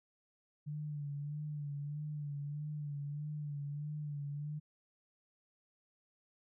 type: tone with vibrato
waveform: sine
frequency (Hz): 146.83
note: D3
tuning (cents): 0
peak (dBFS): -38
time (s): 0.66-4.6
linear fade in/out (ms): 20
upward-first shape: sine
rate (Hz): 1.6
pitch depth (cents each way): 47
effects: none